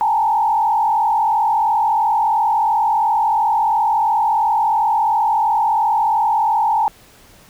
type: tone with frequency modulation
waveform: sine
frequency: 871 Hz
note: A5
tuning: 18 cents flat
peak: -13 dBFS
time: 0.01-6.88 s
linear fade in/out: 0 ms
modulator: 42.9 Hz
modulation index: 1.4
effects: pink hiss -47 dBFS RMS until 7.49 s